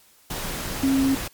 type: tone in noise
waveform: sine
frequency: 269.6 Hz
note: C#4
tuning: 48 cents flat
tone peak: -17 dBFS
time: 0.83-1.15 s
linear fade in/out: 5 ms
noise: pink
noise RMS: -30 dBFS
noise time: 0.3-1.28 s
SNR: +10 dB
effects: white hiss -56 dBFS RMS until 1.33 s + MP3 96 kbps